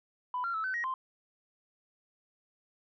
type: tone with pitch steps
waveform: sine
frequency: 996 / 1378 / 1306 / 1522 / 1889 / 1044 Hz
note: B5 / F6 / E6 / F#6 / A#6 / C6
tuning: +14 / -24 / -17 / +48 / +22 / -4 cents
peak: -30 dBFS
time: 0.34-0.94 s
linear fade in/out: 2 ms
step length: 100 ms
effects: tanh soft clip ceiling -26 dBFS